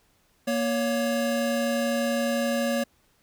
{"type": "tone pair together", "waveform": "square", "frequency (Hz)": [235.9, 561], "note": ["A#3", "C#5"], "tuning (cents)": [21, 21], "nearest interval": "octave + minor third", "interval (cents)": 1500, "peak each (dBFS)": -27, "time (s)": [0.47, 2.84], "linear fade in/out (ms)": 10, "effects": ["pink hiss -65 dBFS RMS until 3.22 s"]}